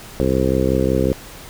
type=harmonic tone; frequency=65.41 Hz; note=C2; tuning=in tune; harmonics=1 / 2 / 3 / 4 / 5 / 6 / 7 / 8; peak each=-23 / -23 / -23 / -23 / -23 / -23 / -23 / -23 dBFS; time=0.2-1.13 s; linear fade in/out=0 ms; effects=pink hiss -38 dBFS RMS until 1.49 s